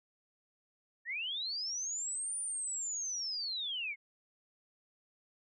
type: linear two-way sweep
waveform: sine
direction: up then down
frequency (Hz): 1762 to 9397 to 2109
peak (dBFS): -35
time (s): 1.05-3.96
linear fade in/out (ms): 50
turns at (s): 2.38
effects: none